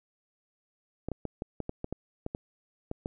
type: clicks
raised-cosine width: 2 ms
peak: -20 dBFS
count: 12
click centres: 1.086 / 1.117 / 1.253 / 1.421 / 1.603 / 1.694 / 1.844 / 1.926 / 2.264 / 2.349 / 2.914 / 3.059 s
effects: none